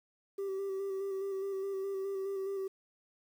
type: tone with vibrato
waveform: sine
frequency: 389.5 Hz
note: G4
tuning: 11 cents flat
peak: -31 dBFS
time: 0.38-2.68 s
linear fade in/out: 10 ms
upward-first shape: square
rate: 4.8 Hz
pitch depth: 22 cents each way
effects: tanh soft clip ceiling -33 dBFS + 10-bit